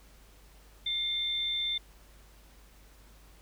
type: tone pair together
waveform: sine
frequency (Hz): 2118 / 3562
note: C7 / A7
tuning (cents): +21 / +21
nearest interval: major sixth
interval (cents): 900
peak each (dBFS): -40 / -29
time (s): 0.86-1.78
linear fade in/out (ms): 5
effects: added 50 Hz sine -55 dBFS peak until 3.41 s + pink hiss -60 dBFS RMS until 3.41 s